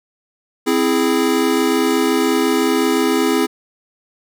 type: chord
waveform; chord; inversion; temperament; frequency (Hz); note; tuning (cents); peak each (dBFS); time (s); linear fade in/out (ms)
square; C augmented; none; equal; 261.6 / 329.6 / 415.3; C4 / E4 / G#4; 0 / 0 / 0; -19; 0.66-3.47; 20
effects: none